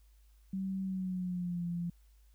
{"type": "tone with pitch glide", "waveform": "sine", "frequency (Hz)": [191.3, 172.41], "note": ["G3", "F3"], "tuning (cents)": [-42, -22], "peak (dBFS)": -33, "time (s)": [0.53, 1.9], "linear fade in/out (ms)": 5, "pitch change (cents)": -180, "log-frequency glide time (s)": [0.82, 1.65], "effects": ["added 52 Hz sine -59 dBFS peak until 2.34 s", "white hiss -74 dBFS RMS until 2.34 s"]}